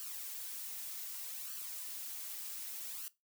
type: noise with flanger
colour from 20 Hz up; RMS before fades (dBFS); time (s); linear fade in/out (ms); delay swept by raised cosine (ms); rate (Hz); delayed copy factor
blue; -44; 0-3.08; 0; 0.67 to 5.17; 0.65; +0.6
effects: noise-tail reverb RT60 0.2 s tail -18 dB re dry